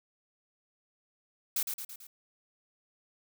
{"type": "noise with echo", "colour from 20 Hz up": "blue", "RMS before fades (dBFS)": -30, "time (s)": [1.56, 1.63], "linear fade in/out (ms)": 5, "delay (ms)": 110, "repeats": 4, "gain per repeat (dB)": -5, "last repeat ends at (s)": 2.07, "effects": []}